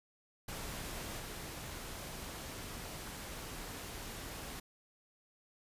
pink noise with level steps, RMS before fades -43 / -45 dBFS, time 0.48-4.6 s, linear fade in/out 5 ms, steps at 1.18 s, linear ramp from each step 20 ms, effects resampled to 32000 Hz

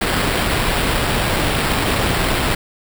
pink noise with sample-and-hold, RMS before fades -18 dBFS, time 0.01-2.55 s, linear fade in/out 5 ms, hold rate 6300 Hz, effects none

